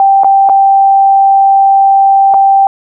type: tone with dropouts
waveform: sine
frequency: 784 Hz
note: G5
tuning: in tune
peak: -3 dBFS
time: 0-2.67 s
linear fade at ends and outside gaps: 1 ms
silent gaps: 0.235-0.245 / 0.49-0.496 / 2.339-2.342 s
effects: none